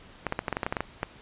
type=clicks; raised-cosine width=0.5 ms; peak=-12 dBFS; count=12; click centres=0.267 / 0.324 / 0.391 / 0.482 / 0.527 / 0.569 / 0.632 / 0.665 / 0.725 / 0.768 / 0.806 / 1.031 s; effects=pink hiss -51 dBFS RMS until 1.21 s + resampled to 8000 Hz